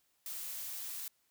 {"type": "noise", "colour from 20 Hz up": "blue", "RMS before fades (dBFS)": -42, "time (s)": [0.26, 1.08], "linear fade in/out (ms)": 2, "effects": ["white hiss -75 dBFS RMS until 1.3 s"]}